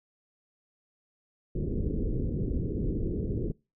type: low-pass noise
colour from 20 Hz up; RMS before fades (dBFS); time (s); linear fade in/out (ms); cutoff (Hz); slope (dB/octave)
pink; -30; 1.55-3.52; 5; 450; 48
effects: noise-tail reverb RT60 0.3 s tail -25 dB re dry